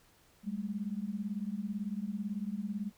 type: beating tone pair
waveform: sine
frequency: 196 / 214 Hz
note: G3 / A3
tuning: 0 / -48 cents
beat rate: 18 Hz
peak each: -37 / -37 dBFS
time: 0.43-2.92 s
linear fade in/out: 50 ms
effects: pink hiss -65 dBFS RMS until 2.97 s